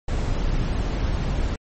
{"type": "noise", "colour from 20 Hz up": "brown", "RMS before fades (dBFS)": -23, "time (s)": [0.08, 1.56], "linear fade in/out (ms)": 5, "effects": ["MP3 32 kbps"]}